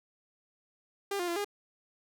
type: tone with pitch steps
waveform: sawtooth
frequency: 399.5 / 352.6 / 342.4 / 408.1 Hz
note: G4 / F4 / F4 / G#4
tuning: +33 / +17 / -34 / -30 cents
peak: -27 dBFS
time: 1.11-1.446 s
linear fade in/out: 5 ms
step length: 84 ms
effects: none